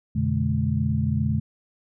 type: tone cluster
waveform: sine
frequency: 88.8 / 123.7 / 146.2 / 213.6 Hz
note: F2 / B2 / D3 / G#3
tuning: +29 / +3 / -7 / +49 cents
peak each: -26 dBFS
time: 0.15-1.4 s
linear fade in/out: 10 ms
effects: none